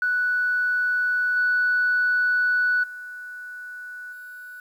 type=tone with level steps; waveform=sine; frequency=1480 Hz; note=F#6; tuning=in tune; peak=-19 / -17 / -34 / -37 dBFS; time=0.02-4.6 s; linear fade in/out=2 ms; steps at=1.36 / 2.83 / 4.12 s; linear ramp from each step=10 ms; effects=tanh soft clip ceiling -14 dBFS + 9-bit